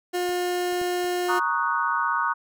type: tone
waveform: 30% pulse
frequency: 356.9 Hz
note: F4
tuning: 38 cents sharp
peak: -21 dBFS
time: 0.13-1.4 s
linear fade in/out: 20 ms
type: clicks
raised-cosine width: 2 ms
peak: -33 / -37 / -27 / -36 dBFS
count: 4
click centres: 0.292 / 0.726 / 0.815 / 1.044 s
type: chord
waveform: sine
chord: D# minor seventh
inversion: second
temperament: equal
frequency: 932.3 / 1108.7 / 1244.5 / 1480 Hz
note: A#5 / C#6 / D#6 / F#6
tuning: 0 / 0 / 0 / 0 cents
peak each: -27 dBFS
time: 1.28-2.34 s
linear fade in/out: 20 ms
effects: none